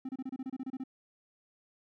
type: tone bursts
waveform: triangle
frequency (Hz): 261.6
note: C4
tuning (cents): 0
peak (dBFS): -33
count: 12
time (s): 0.05-0.838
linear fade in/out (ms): 5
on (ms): 40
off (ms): 28
effects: none